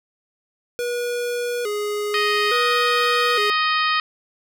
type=tone with vibrato; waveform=square; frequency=448.3 Hz; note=A4; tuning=32 cents sharp; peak=-23 dBFS; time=0.79-3.5 s; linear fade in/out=0 ms; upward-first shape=square; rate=0.58 Hz; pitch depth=130 cents each way
type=harmonic tone; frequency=624 Hz; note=D#5; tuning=5 cents sharp; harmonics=2 / 3 / 4 / 5 / 6 / 7 / 8; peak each=-20 / -24 / -26 / -28 / -30 / -31 / -32 dBFS; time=2.14-4 s; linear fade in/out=2 ms
effects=none